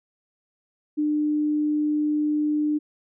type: tone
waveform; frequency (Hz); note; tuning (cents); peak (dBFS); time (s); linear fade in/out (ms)
sine; 300; D4; +37; -20; 0.97-2.79; 20
effects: none